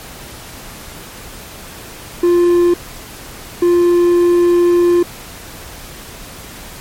triangle tone bursts at uneven times, 349.2 Hz, F4, in tune, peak -6 dBFS, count 2, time 2.23-2.74 / 3.62-5.03 s, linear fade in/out 5 ms, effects pink hiss -33 dBFS RMS until 6.8 s + MP3 64 kbps

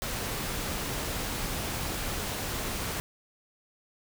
pink noise, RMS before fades -33 dBFS, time 0.02-3 s, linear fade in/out 0 ms, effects none

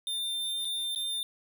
square tone with dropouts, 3601 Hz, A7, 39 cents sharp, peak -31 dBFS, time 0.07-1.23 s, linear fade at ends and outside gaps 1 ms, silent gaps 0.648-0.652 / 0.949-0.959 s, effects none

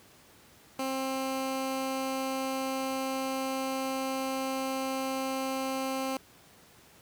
15% pulse tone, 265.2 Hz, C4, 23 cents sharp, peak -24 dBFS, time 0.79-6.17 s, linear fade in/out 2 ms, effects pink hiss -57 dBFS RMS until 7.01 s + high-pass 80 Hz 12 dB/octave

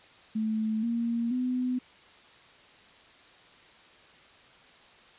sine tone with pitch steps, 218.5 / 233.4 / 251.7 Hz, A3 / A#3 / B3, -12 / +2 / +33 cents, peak -26 dBFS, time 0.35-1.79 s, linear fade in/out 10 ms, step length 480 ms, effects white hiss -55 dBFS RMS until 5.18 s + resampled to 8000 Hz

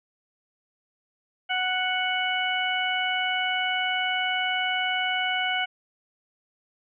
harmonic tone, 740 Hz, F#5, in tune, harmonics 1 / 2 / 3 / 4, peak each -29 / -29 / -29 / -29 dBFS, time 1.49-5.66 s, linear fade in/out 20 ms, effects none

